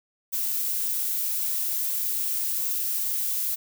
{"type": "noise", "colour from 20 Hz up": "violet", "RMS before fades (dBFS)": -27, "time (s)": [0.32, 3.56], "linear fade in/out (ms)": 20, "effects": []}